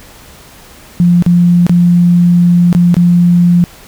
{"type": "tone with dropouts", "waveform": "sine", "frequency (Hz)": 174.6, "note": "F3", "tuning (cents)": 0, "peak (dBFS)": -4, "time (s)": [1, 3.64], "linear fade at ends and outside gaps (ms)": 0, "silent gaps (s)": [[1.224, 1.263], [1.666, 1.695], [2.728, 2.749], [2.943, 2.967]], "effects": ["pink hiss -37 dBFS RMS until 3.87 s"]}